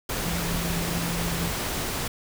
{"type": "tone in noise", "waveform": "sine", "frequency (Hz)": 170, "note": "F3", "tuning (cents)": -46, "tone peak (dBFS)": -29, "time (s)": [0.25, 1.5], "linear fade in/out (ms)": 5, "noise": "pink", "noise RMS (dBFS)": -29, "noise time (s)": [0.09, 2.08], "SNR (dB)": -3, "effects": []}